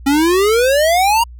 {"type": "exponential sweep", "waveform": "square", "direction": "up", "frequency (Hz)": [270, 958], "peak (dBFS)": -11, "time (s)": [0.06, 1.24], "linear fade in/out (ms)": 10, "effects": ["added 60 Hz sine -32 dBFS peak until 1.39 s"]}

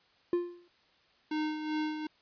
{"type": "tone with exponential decay", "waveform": "triangle", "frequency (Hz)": 350, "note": "F4", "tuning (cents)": 4, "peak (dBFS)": -21, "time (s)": [0.33, 0.68], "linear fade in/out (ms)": 2, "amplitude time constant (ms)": 74}
{"type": "tone with tremolo", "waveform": "square", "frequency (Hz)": 307.4, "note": "D#4", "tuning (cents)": -21, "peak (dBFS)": -30, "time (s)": [1.31, 2.07], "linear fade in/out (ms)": 5, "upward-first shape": "sine", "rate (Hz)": 2.6, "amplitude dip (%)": 55}
{"effects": ["white hiss -66 dBFS RMS until 2.21 s", "resampled to 11025 Hz"]}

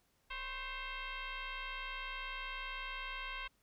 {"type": "tone with frequency modulation", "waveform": "sine", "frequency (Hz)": 558, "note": "C#5", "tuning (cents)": 11, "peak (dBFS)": -40, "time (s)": [0.3, 3.48], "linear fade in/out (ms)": 10, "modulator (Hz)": 528, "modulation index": 5.3, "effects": ["pink hiss -75 dBFS RMS until 3.62 s"]}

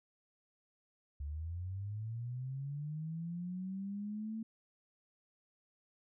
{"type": "linear sweep", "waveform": "sine", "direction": "up", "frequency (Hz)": [69.5, 224.6], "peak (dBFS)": -38, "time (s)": [1.2, 4.43], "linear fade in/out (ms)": 5, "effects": []}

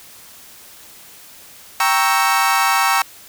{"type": "chord", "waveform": "30% pulse", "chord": "G diminished seventh", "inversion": "none", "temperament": "equal", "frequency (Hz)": [784, 932.3, 1108.7, 1318.5], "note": ["G5", "Bb5", "Db6", "Fb6"], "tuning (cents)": [0, 0, 0, 0], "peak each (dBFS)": -17, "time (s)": [1.8, 3.02], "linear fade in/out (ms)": 2, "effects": ["white hiss -42 dBFS RMS until 3.28 s"]}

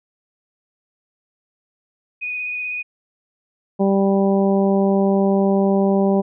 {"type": "tone with vibrato", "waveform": "sine", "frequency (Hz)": 2482, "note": "D#7", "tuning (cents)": -5, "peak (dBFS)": -23, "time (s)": [2.21, 2.83], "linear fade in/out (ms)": 20, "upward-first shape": "triangle", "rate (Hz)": 16, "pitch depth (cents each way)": 22}
{"type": "harmonic tone", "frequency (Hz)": 196, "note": "G3", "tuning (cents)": 0, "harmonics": [1, 2, 3, 4, 5], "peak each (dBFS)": [-16, -19, -22, -26, -32], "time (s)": [3.79, 6.22], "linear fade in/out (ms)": 20}
{"effects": []}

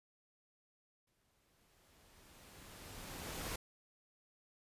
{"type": "noise with exponential growth", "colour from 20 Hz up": "pink", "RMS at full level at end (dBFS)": -41, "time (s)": [1.07, 3.56], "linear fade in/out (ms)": 5, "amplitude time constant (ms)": 540, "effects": ["resampled to 32000 Hz"]}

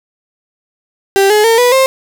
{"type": "tone with pitch steps", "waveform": "35% pulse", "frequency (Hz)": [392, 422.6, 455.5, 491, 529.3], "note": ["G4", "G#4", "A#4", "B4", "C5"], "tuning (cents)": [0, 30, -40, -10, 20], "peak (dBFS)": -5, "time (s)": [1.16, 1.86], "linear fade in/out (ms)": 0, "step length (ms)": 140, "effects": []}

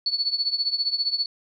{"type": "tone with tremolo", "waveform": "sine", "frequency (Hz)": 4435, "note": "C#8", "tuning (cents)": 0, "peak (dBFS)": -18, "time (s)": [0.06, 1.26], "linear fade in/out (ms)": 2, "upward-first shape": "triangle", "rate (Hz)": 15, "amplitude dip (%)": 90, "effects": []}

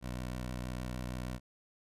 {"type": "tone with vibrato", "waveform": "15% pulse", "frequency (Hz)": 62.1, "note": "B1", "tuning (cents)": 10, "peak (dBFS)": -31, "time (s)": [0.01, 1.4], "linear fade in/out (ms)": 50, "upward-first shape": "sine", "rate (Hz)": 6.4, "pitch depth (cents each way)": 22, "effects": ["resampled to 32000 Hz"]}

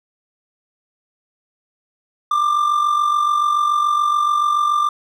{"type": "tone with amplitude modulation", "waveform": "triangle", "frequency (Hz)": 1188, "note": "D6", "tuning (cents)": 20, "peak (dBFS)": -10, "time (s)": [2.31, 4.89], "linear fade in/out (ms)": 5, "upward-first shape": "sine", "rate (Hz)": 47, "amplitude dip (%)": 55, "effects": []}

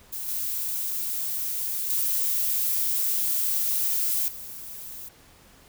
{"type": "noise with level steps", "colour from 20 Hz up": "violet", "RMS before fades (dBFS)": [-33, -29, -25, -39], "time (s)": [0.12, 5.09], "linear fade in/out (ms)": 10, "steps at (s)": [0.28, 1.9, 4.28], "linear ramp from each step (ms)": 2, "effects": ["pink hiss -54 dBFS RMS until 5.68 s"]}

